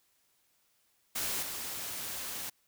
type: noise with level steps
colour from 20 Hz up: white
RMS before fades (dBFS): -34 / -39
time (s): 1.15-2.5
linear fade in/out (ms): 10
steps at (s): 1.42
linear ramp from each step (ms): 10
effects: white hiss -72 dBFS RMS until 2.67 s